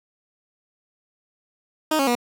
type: tone with pitch steps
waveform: 15% pulse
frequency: 311.1 / 274 / 241.3 Hz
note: D#4 / C#4 / B3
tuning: 0 / -20 / -40 cents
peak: -12 dBFS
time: 1.91-2.153 s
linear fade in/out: 5 ms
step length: 81 ms
effects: none